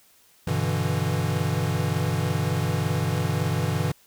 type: chord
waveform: square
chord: E minor seventh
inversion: first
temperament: equal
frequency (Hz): 98 / 123.47 / 146.83 / 164.81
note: G2 / B2 / D3 / E3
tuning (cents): 0 / 0 / 0 / 0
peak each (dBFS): -29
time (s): 0.47-3.92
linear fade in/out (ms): 5
effects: white hiss -58 dBFS RMS until 4.06 s

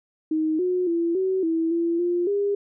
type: tone with pitch steps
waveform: sine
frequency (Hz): 313.8 / 363.1 / 337.4 / 377.6 / 326.7 / 337.4 / 350.3 / 404.3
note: D#4 / F#4 / E4 / F#4 / E4 / E4 / F4 / G#4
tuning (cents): +15 / -33 / +40 / +35 / -15 / +40 / +5 / -46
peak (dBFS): -20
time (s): 0.31-2.55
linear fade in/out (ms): 5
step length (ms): 280
effects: none

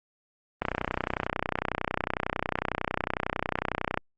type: click train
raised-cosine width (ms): 0.5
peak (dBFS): -11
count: 105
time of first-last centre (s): 0.62-3.975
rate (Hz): 31
effects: Opus 24 kbps

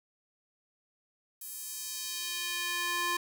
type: tone with high-pass filter sweep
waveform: square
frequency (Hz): 349.2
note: F4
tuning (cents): 0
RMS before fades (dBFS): -35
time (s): 1.41-3.17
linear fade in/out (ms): 5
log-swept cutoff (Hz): 11000 to 1000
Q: 1
effects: 10-bit

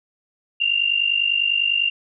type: tone pair together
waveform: sine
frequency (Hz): 2762 / 2812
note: F7 / F7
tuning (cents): -20 / +11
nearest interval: unison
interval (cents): 31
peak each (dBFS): -20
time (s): 0.6-1.9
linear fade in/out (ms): 10
effects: none

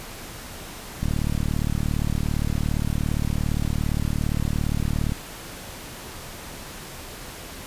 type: click train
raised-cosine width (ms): 5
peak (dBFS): -12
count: 154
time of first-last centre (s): 1.03-5.121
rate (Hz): 37.4
effects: pink hiss -38 dBFS RMS until 7.66 s + resampled to 32000 Hz

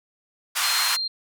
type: band-pass noise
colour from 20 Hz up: pink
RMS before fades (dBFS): -24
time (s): 0.55-0.97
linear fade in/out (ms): 20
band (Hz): 1000 to 14000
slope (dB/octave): 24
type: tone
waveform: sine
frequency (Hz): 4186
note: C8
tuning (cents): 0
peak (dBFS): -24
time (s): 0.63-1.08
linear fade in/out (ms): 10
effects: none

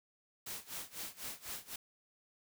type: noise with tremolo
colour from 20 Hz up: white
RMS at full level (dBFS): -42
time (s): 0.46-1.76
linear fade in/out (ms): 5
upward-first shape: sine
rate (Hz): 4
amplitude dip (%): 90
effects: none

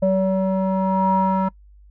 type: tone with low-pass filter sweep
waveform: square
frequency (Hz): 190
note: F#3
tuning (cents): +46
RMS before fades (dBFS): -19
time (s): 0.02-1.49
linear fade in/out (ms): 10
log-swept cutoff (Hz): 620 to 1100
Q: 8
effects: noise-tail reverb RT60 0.1 s tail -24 dB re dry + added 50 Hz sine -45 dBFS peak until 1.9 s

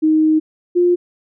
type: tone pair in turn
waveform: sine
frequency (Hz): 312.4 / 353.1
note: D#4 / F4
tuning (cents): +7 / +19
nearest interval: major second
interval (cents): 212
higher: second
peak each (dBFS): -10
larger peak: neither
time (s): 0.02-0.4 / 0.75-0.96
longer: first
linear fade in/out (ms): 20
effects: none

